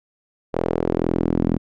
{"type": "tone with band-pass filter sweep", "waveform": "sawtooth", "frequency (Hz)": 42, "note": "E1", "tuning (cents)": 33, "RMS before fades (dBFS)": -21, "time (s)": [0.53, 1.58], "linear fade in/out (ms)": 20, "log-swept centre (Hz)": [510, 240], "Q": 1.8, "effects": []}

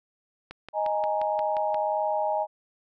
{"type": "click train", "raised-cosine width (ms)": 0.3, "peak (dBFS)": -23, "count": 8, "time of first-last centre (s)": [0.51, 1.745], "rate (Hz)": 5.67}
{"type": "chord", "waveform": "sine", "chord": "D# suspended fourth", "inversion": "none", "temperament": "equal", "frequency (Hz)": [622.3, 830.6, 932.3], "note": ["D#5", "G#5", "A#5"], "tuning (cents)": [0, 0, 0], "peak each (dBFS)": [-27, -27, -32], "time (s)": [0.73, 2.47], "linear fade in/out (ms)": 50}
{"effects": []}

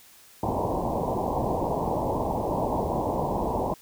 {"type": "low-pass noise", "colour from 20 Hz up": "white", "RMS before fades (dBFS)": -27, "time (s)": [0.43, 3.74], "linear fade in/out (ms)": 2, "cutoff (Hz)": 1000, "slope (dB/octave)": 96, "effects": ["white hiss -53 dBFS RMS until 3.81 s"]}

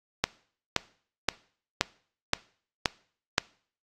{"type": "click train", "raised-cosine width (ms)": 0.2, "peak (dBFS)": -4, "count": 7, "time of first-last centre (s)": [0.24, 3.381], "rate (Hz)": 1.91, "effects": ["noise-tail reverb RT60 0.5 s tail -21 dB re dry", "AAC 48 kbps"]}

